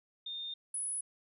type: tone pair in turn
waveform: sine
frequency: 3639 / 10166 Hz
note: A#7 / D#9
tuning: -42 / +36 cents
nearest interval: octave + tritone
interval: 1778 cents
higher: second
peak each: -38 / -34 dBFS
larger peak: second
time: 0.26-0.54 / 0.74-1.01 s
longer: first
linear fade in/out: 5 ms
effects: none